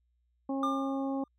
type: harmonic tone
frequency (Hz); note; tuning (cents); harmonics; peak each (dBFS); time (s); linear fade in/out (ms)
271.5; C#4; -36; 1 / 2 / 3 / 4; -31 / -38 / -40 / -46; 0.49-1.24; 5
type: tone with exponential decay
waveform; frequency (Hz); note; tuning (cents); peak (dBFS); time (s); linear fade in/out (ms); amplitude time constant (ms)
triangle; 1200; D6; +37; -25; 0.63-1.28; 2; 140
effects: added 60 Hz sine -70 dBFS peak until 1.38 s